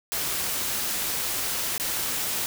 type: noise with dropouts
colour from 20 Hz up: white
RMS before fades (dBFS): -28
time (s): 0.12-2.46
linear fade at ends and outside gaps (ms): 0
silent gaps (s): 1.779-1.798
effects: none